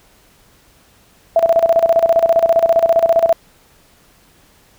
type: tone with tremolo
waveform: sine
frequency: 665 Hz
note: E5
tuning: 15 cents sharp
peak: -7 dBFS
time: 1.36-3.33 s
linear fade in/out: 2 ms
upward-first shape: square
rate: 15 Hz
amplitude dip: 75%
effects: pink hiss -51 dBFS RMS until 4.78 s